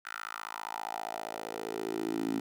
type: tone with high-pass filter sweep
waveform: 10% pulse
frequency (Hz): 55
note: A1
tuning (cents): 0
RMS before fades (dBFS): -37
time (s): 0.05-2.4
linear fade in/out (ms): 5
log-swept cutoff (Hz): 1500 to 260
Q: 4.1
effects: none